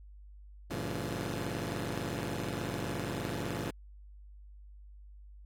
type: chord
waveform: 15% pulse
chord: G diminished seventh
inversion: none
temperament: just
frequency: 98 / 117.6 / 141.12 / 169.34 Hz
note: G2 / Bb2 / Db3 / Fb3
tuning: 0 / +16 / +31 / +47 cents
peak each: -34 dBFS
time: 0.7-3.71 s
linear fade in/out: 10 ms
effects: added 50 Hz sine -49 dBFS peak until 5.45 s + AAC 48 kbps